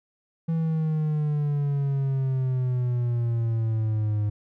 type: exponential sweep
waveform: triangle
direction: down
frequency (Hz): 164.81 to 103.83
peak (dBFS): -20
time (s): 0.48-4.3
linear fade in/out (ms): 10
effects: none